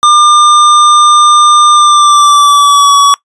square tone with pitch glide, 1200 to 1133.3 Hz, D6 to C#6, +37 to +38 cents, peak -3 dBFS, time 0.03-3.14 s, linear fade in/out 0 ms, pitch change -99 cents, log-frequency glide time 1.74-2.94 s, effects noise-tail reverb RT60 0.1 s tail -21 dB re dry + resampled to 22050 Hz

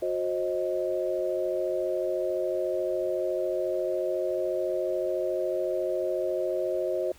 sine tone cluster, 363.7 / 532 / 626 Hz, F#4 / C5 / D#5, -30 / +29 / +10 cents, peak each -30 dBFS, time 0.02-7.12 s, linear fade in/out 5 ms, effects pink hiss -55 dBFS RMS until 7.18 s

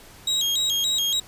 35% pulse tone with vibrato, 3525 Hz, A7, 2 cents sharp, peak -19 dBFS, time 0.27-1.2 s, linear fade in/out 5 ms, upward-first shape square, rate 3.5 Hz, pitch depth 140 cents each way, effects pink hiss -47 dBFS RMS until 1.27 s + resampled to 32000 Hz

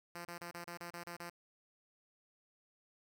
5% pulse tone bursts, 172.7 Hz, F3, 19 cents flat, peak -33 dBFS, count 9, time 0.15-1.298 s, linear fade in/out 5 ms, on 100 ms, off 31 ms, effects none

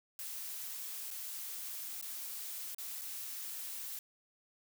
blue noise with dropouts, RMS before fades -43 dBFS, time 0.19-3.99 s, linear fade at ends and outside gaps 1 ms, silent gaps 1.105-1.111 / 2.013-2.025 / 2.747-2.784 / 3.013-3.017 s, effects none

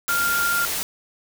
sine tone in noise, 1396.9 Hz, F6, in tune, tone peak -20 dBFS, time 0.09-0.65 s, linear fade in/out 0 ms, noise white, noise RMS -26 dBFS, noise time 0.08-0.83 s, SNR +3 dB, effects none

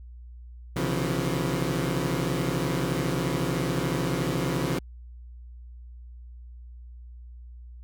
20% pulse tone cluster, 128.6 / 140.2 / 163.3 / 177.2 Hz, C3 / C#3 / E3 / F3, -30 / +20 / -16 / +25 cents, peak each -26 dBFS, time 0.76-4.79 s, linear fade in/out 5 ms, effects added 60 Hz sine -41 dBFS peak until 7.83 s

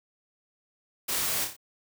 white noise with echo, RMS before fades -30 dBFS, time 1.08-1.45 s, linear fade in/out 10 ms, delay 29 ms, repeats 4, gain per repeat -5 dB, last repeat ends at 1.566 s, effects none

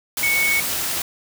sine tone in noise, 2217 Hz, C#7, in tune, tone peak -17 dBFS, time 0.23-0.6 s, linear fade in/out 2 ms, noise white, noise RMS -24 dBFS, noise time 0.17-1.02 s, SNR +4 dB, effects none

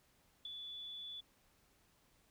sine tone with ADSR envelope, 3453 Hz, A7, 33 cents flat, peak -40 dBFS, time 0.45-1.21 s, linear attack 4 ms, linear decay 11 ms, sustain -5 dB, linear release 11 ms, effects pink hiss -72 dBFS RMS until 2.3 s

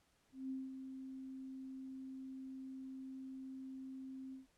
sine tone with ADSR envelope, 263.9 Hz, C4, 15 cents sharp, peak -39 dBFS, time 0.32-4.47 s, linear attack 180 ms, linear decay 200 ms, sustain -7 dB, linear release 140 ms, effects pink hiss -75 dBFS RMS until 4.57 s + low-pass 11000 Hz 12 dB/octave

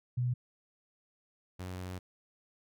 sine / sawtooth tone pair in turn, 123.47 / 91.62 Hz, B2 / F#2, 0 / -17 cents, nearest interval perfect fourth, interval 517 cents, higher first, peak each -28 / -35 dBFS, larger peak first, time 0.17-0.34 / 1.59-1.99 s, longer second, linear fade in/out 10 ms, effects none

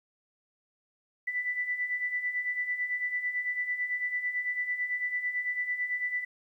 sine beating tone pair, 1975.5 / 1984.5 Hz, B6 / B6, 0 / +8 cents, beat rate 9 Hz, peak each -36 / -30 dBFS, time 1.27-6.25 s, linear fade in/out 10 ms, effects 11-bit

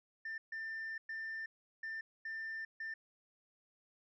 sine tone bursts at uneven times, 1790 Hz, A6, 29 cents sharp, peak -38 dBFS, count 6, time 0.25-0.38 / 0.52-0.98 / 1.09-1.46 / 1.83-2.01 / 2.25-2.65 / 2.8-2.94 s, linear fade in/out 5 ms, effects tanh soft clip ceiling -38 dBFS

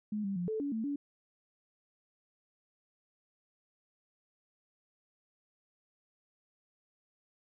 sine tone with pitch steps, 210.9 / 196.8 / 176.1 / 437.4 / 284.4 / 222.5 / 285.4 Hz, G#3 / G3 / F3 / A4 / C#4 / A3 / D4, +27 / +7 / +15 / -10 / +45 / +20 / -49 cents, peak -32 dBFS, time 0.12-0.96 s, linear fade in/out 5 ms, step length 120 ms, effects none

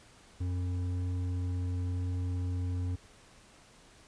triangle tone with hard clipping, 90.1 Hz, F#2, 45 cents flat, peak -32 dBFS, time 0.4-2.96 s, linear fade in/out 10 ms, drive 11 dB, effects pink hiss -58 dBFS RMS until 4.07 s + resampled to 22050 Hz

